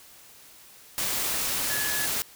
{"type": "tone in noise", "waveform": "sine", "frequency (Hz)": 1700, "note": "G#6", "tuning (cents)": 40, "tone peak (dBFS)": -31, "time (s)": [1.7, 2.06], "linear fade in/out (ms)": 0, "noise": "white", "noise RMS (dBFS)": -28, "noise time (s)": [0.98, 2.22], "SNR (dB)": -6, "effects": ["white hiss -51 dBFS RMS until 2.35 s"]}